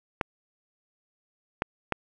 clicks, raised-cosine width 0.5 ms, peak -10 dBFS, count 3, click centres 0.212 / 1.621 / 1.923 s, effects none

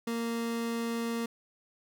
30% pulse tone, 231.7 Hz, A#3, 10 cents flat, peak -28 dBFS, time 0.07-1.26 s, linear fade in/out 5 ms, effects none

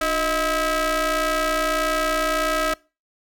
sawtooth ring-modulated tone, 329.6 Hz, E4, in tune, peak -13 dBFS, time 0.01-2.74 s, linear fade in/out 5 ms, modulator 958 Hz, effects noise-tail reverb RT60 0.3 s tail -23 dB re dry

